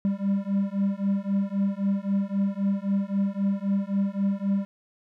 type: beating tone pair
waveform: triangle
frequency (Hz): 196 / 199.8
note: G3 / G3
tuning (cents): 0 / +33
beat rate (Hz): 3.8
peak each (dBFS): -24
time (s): 0.05-4.65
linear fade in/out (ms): 0
effects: none